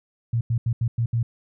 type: tone bursts at uneven times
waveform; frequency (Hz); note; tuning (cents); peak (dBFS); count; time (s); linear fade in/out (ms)
sine; 116.54; A#2; 0; -19; 6; 0.33-0.41 / 0.5-0.58 / 0.66-0.73 / 0.81-0.88 / 0.98-1.06 / 1.13-1.23; 5
effects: none